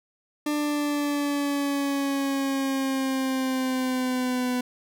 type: exponential sweep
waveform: 40% pulse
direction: down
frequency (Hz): 297.6 to 248.8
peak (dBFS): -23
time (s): 0.46-4.61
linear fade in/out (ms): 5
effects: none